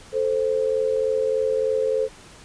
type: tone pair together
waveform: sine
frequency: 440 / 523.3 Hz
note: A4 / C5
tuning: 0 / 0 cents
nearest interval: minor third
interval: 300 cents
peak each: -22 dBFS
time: 0.12-2.09 s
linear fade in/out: 50 ms
effects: pink hiss -46 dBFS RMS until 2.44 s + resampled to 22050 Hz